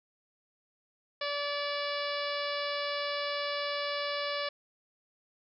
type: harmonic tone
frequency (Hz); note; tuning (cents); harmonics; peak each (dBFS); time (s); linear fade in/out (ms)
577; D5; -31; 1 / 2 / 3 / 4 / 5 / 6 / 7 / 8 / 9; -35 / -38 / -40 / -41 / -42 / -43 / -43 / -44 / -45; 1.21-4.49; 5
effects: none